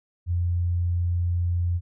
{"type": "tone", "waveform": "sine", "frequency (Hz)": 87.31, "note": "F2", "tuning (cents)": 0, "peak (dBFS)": -21, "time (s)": [0.26, 1.81], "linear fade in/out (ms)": 50, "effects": []}